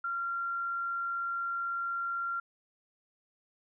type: tone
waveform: sine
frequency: 1379 Hz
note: F6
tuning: 22 cents flat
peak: -31 dBFS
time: 0.04-2.4 s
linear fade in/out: 5 ms
effects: none